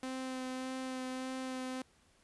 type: tone with vibrato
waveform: sawtooth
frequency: 258.9 Hz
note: C4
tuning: 18 cents flat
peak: -34 dBFS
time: 0.03-1.82 s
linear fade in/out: 2 ms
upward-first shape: sine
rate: 1.7 Hz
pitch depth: 12 cents each way
effects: pink hiss -68 dBFS RMS until 2.23 s + resampled to 24000 Hz